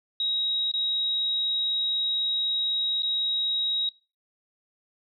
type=tone with dropouts; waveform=sine; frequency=3809 Hz; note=A#7; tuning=37 cents sharp; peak=-24 dBFS; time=0.2-3.89 s; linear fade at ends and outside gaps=2 ms; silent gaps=0.715-0.738 / 3.022-3.031 s; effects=noise-tail reverb RT60 0.3 s tail -20 dB re dry